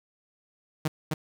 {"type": "tone with echo", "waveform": "sawtooth", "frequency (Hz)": 155.56, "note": "D#3", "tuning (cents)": 0, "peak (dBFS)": -20, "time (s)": [0.85, 0.88], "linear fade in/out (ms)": 5, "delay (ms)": 260, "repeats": 1, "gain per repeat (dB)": -2, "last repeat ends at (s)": 1.14, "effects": []}